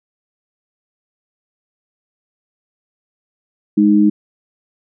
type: tone pair together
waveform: sine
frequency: 207.8 / 309.9 Hz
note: G#3 / D#4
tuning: +1 / -7 cents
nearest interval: perfect fifth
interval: 692 cents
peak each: -11 dBFS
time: 3.77-4.1 s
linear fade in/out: 10 ms
effects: none

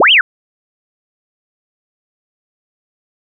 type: linear two-way sweep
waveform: sine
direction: up then down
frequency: 252.4 to 3300 to 1356 Hz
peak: -5 dBFS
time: 0-0.21 s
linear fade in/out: 2 ms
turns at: 0.12 s
effects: none

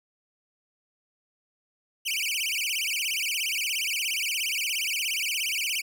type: tone with vibrato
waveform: sawtooth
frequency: 2637 Hz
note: E7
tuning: in tune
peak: -23 dBFS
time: 2.05-5.82 s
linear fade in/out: 20 ms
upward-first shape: sine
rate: 17 Hz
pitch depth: 290 cents each way
effects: none

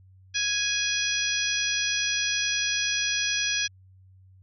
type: harmonic tone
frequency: 830.6 Hz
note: G#5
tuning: in tune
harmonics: 2 / 3 / 4 / 5 / 6 / 7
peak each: -31 / -30 / -30 / -36 / -33 / -30 dBFS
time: 0.34-3.68 s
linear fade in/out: 20 ms
effects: added 94 Hz sine -51 dBFS peak until 4.42 s

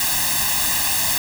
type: noise with comb filter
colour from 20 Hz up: white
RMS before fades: -20 dBFS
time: 0-1.18 s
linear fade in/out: 2 ms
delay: 1.1 ms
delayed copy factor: +0.85
effects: none

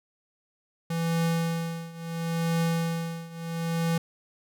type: tone with tremolo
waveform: square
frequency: 166.2 Hz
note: E3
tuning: 15 cents sharp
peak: -23 dBFS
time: 0.9-3.98 s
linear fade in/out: 5 ms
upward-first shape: triangle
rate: 0.73 Hz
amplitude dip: 90%
effects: none

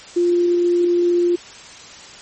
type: tone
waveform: sine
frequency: 349.2 Hz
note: F4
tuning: in tune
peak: -13 dBFS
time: 0.16-1.36 s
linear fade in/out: 10 ms
effects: white hiss -39 dBFS RMS until 2.21 s + MP3 32 kbps

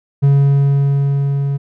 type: tone with level ramp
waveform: triangle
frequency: 139.9 Hz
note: C#3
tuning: 16 cents sharp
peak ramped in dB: -5 to -13 dBFS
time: 0.22-1.58 s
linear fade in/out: 20 ms
effects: none

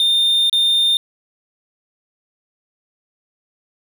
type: tone with dropouts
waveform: triangle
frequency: 3625 Hz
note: A#7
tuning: 49 cents flat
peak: -11 dBFS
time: 0-0.97 s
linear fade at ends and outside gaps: 1 ms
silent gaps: 0.497-0.528 s
effects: none

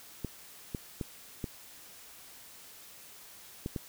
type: clicks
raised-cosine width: 3 ms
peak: -21 dBFS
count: 6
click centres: 0.247 / 0.748 / 1.012 / 1.442 / 3.661 / 3.762 s
effects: white hiss -52 dBFS RMS until 3.88 s

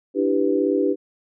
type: chord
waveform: sine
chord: E minor seventh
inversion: third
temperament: equal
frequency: 293.7 / 329.6 / 392 / 493.9 Hz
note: D4 / E4 / G4 / B4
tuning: 0 / 0 / 0 / 0 cents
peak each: -22 / -25 / -21 / -24 dBFS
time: 0.14-0.96 s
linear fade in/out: 50 ms
effects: none

